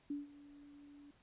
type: tone with ADSR envelope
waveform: sine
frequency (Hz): 288.2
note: D4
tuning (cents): -33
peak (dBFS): -36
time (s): 0.1-1.11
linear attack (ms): 5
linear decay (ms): 160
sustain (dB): -19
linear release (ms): 4
effects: pink hiss -70 dBFS RMS until 1.22 s + resampled to 8000 Hz